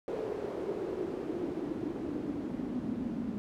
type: noise with band-pass filter sweep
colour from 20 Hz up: pink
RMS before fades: -36 dBFS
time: 0.08-3.38 s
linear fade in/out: 0 ms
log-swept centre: 440 to 230 Hz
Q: 4.4
effects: none